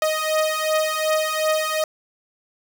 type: beating tone pair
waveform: sawtooth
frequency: 622.3 / 625 Hz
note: D#5 / D#5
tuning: 0 / +8 cents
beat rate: 2.7 Hz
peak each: -19 / -18 dBFS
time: 0.02-1.84 s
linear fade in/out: 2 ms
effects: none